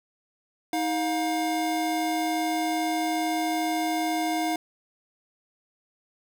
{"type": "tone pair together", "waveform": "square", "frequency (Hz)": [316.7, 711.5], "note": ["D#4", "F5"], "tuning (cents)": [31, 32], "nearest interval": "octave + major second", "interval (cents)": 1401, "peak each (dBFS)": -28, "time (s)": [0.73, 4.56], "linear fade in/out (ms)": 2, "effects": []}